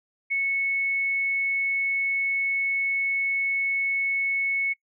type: tone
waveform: sine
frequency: 2205 Hz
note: C#7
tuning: 10 cents flat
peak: -22 dBFS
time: 0.3-4.74 s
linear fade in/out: 20 ms
effects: noise-tail reverb RT60 0.1 s tail -25 dB re dry